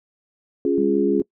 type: chord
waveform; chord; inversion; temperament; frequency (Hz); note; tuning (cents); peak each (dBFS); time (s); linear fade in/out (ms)
sine; Db major; none; equal; 277.2 / 349.2 / 415.3; Db4 / F4 / Ab4; 0 / 0 / 0; -21; 0.65-1.22; 2
type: tone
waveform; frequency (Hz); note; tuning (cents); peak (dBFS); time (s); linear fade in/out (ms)
sine; 202.3; G#3; -45; -24; 0.78-1.2; 0
effects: noise-tail reverb RT60 0.1 s tail -24 dB re dry